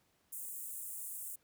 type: high-pass noise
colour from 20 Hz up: pink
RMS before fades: -44 dBFS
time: 0.32-1.36 s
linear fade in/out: 10 ms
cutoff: 7900 Hz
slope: 48 dB/octave
effects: pink hiss -74 dBFS RMS until 1.43 s + high-pass 60 Hz 12 dB/octave